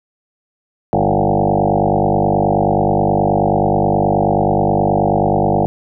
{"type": "tone with frequency modulation", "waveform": "sine", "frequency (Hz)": 453.3, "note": "A#4", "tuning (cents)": -48, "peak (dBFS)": -11, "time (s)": [0.93, 5.66], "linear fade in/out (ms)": 0, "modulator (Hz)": 49.4, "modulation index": 7.2, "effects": []}